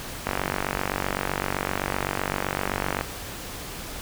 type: click train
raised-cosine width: 0.5 ms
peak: -9 dBFS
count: 132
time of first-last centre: 0.27-3.011 s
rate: 47.8 Hz
effects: pink hiss -36 dBFS RMS until 4.01 s